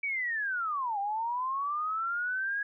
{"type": "linear two-way sweep", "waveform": "sine", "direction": "down then up", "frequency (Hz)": [2300, 784, 1666], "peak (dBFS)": -29, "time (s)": [0.03, 2.63], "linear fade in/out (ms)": 5, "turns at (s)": 0.99, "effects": []}